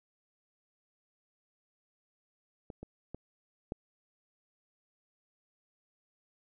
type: clicks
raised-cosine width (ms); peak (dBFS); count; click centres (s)
2; -29 / -30 / -27 / -22; 4; 2.702 / 2.83 / 3.146 / 3.721
effects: none